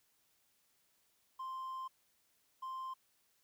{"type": "tone bursts at uneven times", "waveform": "triangle", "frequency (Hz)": 1046.5, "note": "C6", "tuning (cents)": 0, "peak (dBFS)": -38, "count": 2, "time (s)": [[1.39, 1.88], [2.62, 2.94]], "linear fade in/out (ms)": 10, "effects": ["tanh soft clip ceiling -34 dBFS", "white hiss -75 dBFS RMS until 3.43 s"]}